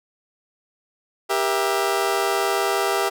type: chord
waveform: 20% pulse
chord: E diminished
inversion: first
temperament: just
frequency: 395.6 / 474.7 / 659.3 Hz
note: G4 / Bb4 / E5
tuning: +16 / +31 / 0 cents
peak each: -17 / -22 / -20 dBFS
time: 1.29-3.1 s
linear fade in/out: 20 ms
effects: none